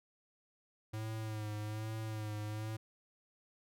square tone with vibrato, 108 Hz, A2, 32 cents flat, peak -39 dBFS, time 0.93-2.77 s, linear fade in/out 10 ms, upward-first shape sine, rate 1.2 Hz, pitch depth 40 cents each way, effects none

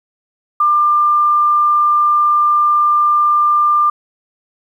sine tone, 1194 Hz, D6, 28 cents sharp, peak -9 dBFS, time 0.6-3.9 s, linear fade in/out 5 ms, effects 8-bit

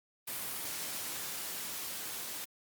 white noise with level ramp, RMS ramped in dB -38 to -41 dBFS, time 0.27-2.45 s, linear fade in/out 10 ms, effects high-pass 100 Hz 12 dB/octave + Opus 32 kbps

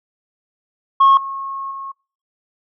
sine tone with level steps, 1089 Hz, C#6, 31 cents flat, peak -6 / -24 / -27 dBFS, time 1-1.92 s, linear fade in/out 10 ms, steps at 1.17 / 1.71 s, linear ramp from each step 2 ms, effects noise-tail reverb RT60 0.4 s tail -26 dB re dry + tanh soft clip ceiling -5 dBFS

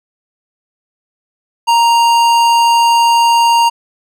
sine tone with tanh clipping, 933 Hz, A#5, 1 cent sharp, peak -9 dBFS, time 1.67-3.7 s, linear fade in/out 20 ms, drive 18 dB, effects none

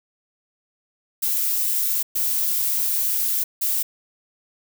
violet noise bursts at uneven times, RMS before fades -22 dBFS, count 3, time 1.22-2.03 / 2.15-3.44 / 3.61-3.83 s, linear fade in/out 10 ms, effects none

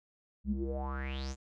square tone with low-pass filter sweep, 67 Hz, C2, 42 cents sharp, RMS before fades -36 dBFS, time 0.44-1.36 s, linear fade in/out 50 ms, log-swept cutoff 160 to 7500 Hz, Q 8.1, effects none

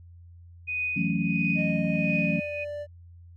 sine tone with tremolo, 2489 Hz, D#7, in tune, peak -25 dBFS, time 0.67-2.65 s, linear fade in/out 20 ms, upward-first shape triangle, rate 1.5 Hz, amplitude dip 75%
sine chord, F# minor seventh, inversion third, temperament equal, 164.81 / 185 / 220 / 277.2 Hz, E3 / F#3 / A3 / C#4, 0 / 0 / 0 / 0 cents, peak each -28 / -28 / -30 / -31 dBFS, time 0.96-2.4 s, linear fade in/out 10 ms
triangle tone with pitch glide, 616 to 587.5 Hz, D#5 to D5, -17 to +1 cents, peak -30 dBFS, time 1.55-2.87 s, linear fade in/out 50 ms, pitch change -82 cents, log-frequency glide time 1.9-2.55 s
effects tanh soft clip ceiling -11 dBFS + added 86 Hz sine -46 dBFS peak until 3.36 s

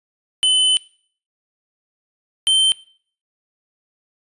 square tone pair in turn, 3030 / 3106 Hz, F#7 / G7, +40 / -17 cents, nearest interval unison, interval 43 cents, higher second, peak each -13 dBFS, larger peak neither, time 0.43-0.77 / 2.47-2.72 s, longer first, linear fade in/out 0 ms, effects noise-tail reverb RT60 0.5 s tail -21 dB re dry + resampled to 24000 Hz

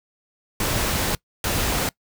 pink noise bursts at uneven times, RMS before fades -23 dBFS, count 2, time 0.6-1.15 / 1.44-1.89 s, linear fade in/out 2 ms, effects noise-tail reverb RT60 0.1 s tail -23 dB re dry

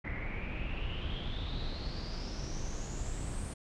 brown noise with low-pass filter sweep, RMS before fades -37 dBFS, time 0.04-3.54 s, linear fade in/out 10 ms, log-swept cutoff 2000 to 9000 Hz, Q 9.4, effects none

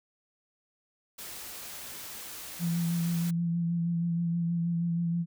white noise, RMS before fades -42 dBFS, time 1.18-3.31 s, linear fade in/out 10 ms
sine tone with vibrato, 169.8 Hz, F3, 48 cents flat, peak -26 dBFS, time 2.59-5.26 s, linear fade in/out 50 ms, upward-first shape sine, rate 6.3 Hz, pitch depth 23 cents each way
effects none

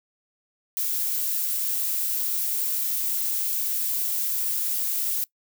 violet noise, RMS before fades -26 dBFS, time 0.77-5.24 s, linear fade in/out 0 ms, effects noise-tail reverb RT60 0.1 s tail -22 dB re dry

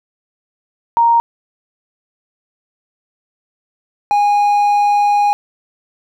sine / triangle tone pair in turn, 932.3 / 821.9 Hz, A#5 / G#5, 0 / -18 cents, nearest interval major second, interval 218 cents, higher first, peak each -8 dBFS, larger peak neither, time 0.97-1.2 / 4.11-5.33 s, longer second, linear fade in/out 0 ms, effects none

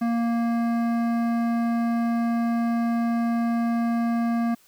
triangle tone with hard clipping, 233.1 Hz, A#3, in tune, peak -23 dBFS, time 0.01-4.55 s, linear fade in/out 10 ms, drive 17 dB, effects white hiss -58 dBFS RMS until 4.67 s

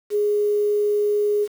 sine tone with quantisation, 415.3 Hz, G#4, in tune, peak -17 dBFS, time 0.1-1.48 s, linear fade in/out 50 ms, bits 7, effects none

